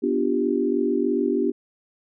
sine chord, G dominant seventh, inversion first, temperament equal, 246.9 / 293.7 / 349.2 / 392 Hz, B3 / D4 / F4 / G4, 0 / 0 / 0 / 0 cents, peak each -25 / -25 / -26 / -24 dBFS, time 0.02-1.52 s, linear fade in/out 20 ms, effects none

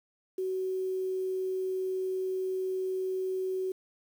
sine tone with quantisation, 375.1 Hz, F#4, 24 cents sharp, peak -29 dBFS, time 0.38-3.72 s, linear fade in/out 5 ms, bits 9, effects none

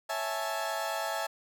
30% pulse chord, A major seventh, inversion first, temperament equal, 554.4 / 659.3 / 830.6 / 880 Hz, C#5 / E5 / G#5 / A5, 0 / 0 / 0 / 0 cents, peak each -38 / -32 / -35 / -34 dBFS, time 0.09-1.27 s, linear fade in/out 10 ms, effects none

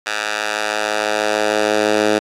10% pulse tone with high-pass filter sweep, 106.2 Hz, G#2, 39 cents sharp, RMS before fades -18 dBFS, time 0.06-2.19 s, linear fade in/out 5 ms, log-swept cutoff 1300 to 340 Hz, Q 0.99, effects low-pass 7000 Hz 12 dB/octave + AAC 64 kbps

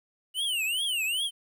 square tone with vibrato, 2900 Hz, F#7, 35 cents flat, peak -27 dBFS, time 0.34-1.31 s, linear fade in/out 50 ms, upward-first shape triangle, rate 2.5 Hz, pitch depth 270 cents each way, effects 11-bit

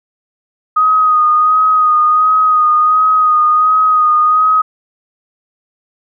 sine tone with vibrato, 1247 Hz, D#6, 3 cents sharp, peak -7 dBFS, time 0.76-4.62 s, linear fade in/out 10 ms, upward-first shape sine, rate 1.4 Hz, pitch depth 28 cents each way, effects none

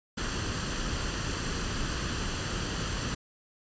pink noise with comb filter, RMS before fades -32 dBFS, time 0.17-3.15 s, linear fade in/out 10 ms, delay 0.67 ms, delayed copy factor +0.5, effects resampled to 16000 Hz

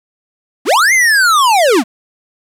square linear two-way sweep, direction up then down, 193.7 to 2137 to 193.7 Hz, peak -8 dBFS, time 0.65-1.84 s, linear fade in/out 50 ms, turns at 0.93 s, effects low-pass 12000 Hz 12 dB/octave + 7-bit

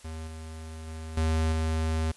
square tone with level steps, 79.8 Hz, D#2, 44 cents sharp, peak -36 / -39 / -37 / -24 / -26 dBFS, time 0.04-2.12 s, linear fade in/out 10 ms, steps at 0.27 / 0.87 / 1.17 / 1.52 s, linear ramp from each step 5 ms, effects white hiss -54 dBFS RMS until 2.16 s + resampled to 24000 Hz

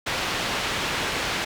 white low-pass noise, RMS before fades -27 dBFS, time 0.06-1.45 s, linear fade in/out 10 ms, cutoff 3200 Hz, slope 12 dB/octave, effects none

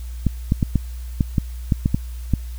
clicks, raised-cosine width 5 ms, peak -4 dBFS, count 10, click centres 0.267 / 0.521 / 0.628 / 0.757 / 1.208 / 1.382 / 1.722 / 1.859 / 1.945 / 2.337 s, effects added 60 Hz sine -28 dBFS peak until 2.58 s + white hiss -48 dBFS RMS until 2.58 s

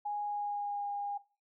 sine tone with pitch glide, 827 to 812.3 Hz, G#5 to G#5, -8 to -39 cents, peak -33 dBFS, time 0.05-1.18 s, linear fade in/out 10 ms, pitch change -31 cents, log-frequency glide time 0.23-0.89 s, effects noise-tail reverb RT60 0.3 s tail -17 dB re dry

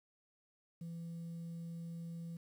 sine tone, 167.9 Hz, E3, 32 cents sharp, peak -40 dBFS, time 0.81-2.37 s, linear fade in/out 5 ms, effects tanh soft clip ceiling -41 dBFS + 11-bit

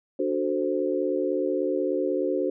sine chord, D dominant seventh, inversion none, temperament equal, 293.7 / 370 / 440 / 523.3 Hz, D4 / F#4 / A4 / C5, 0 / 0 / 0 / 0 cents, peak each -29 / -27 / -31 / -28 dBFS, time 0.19-2.5 s, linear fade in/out 5 ms, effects none

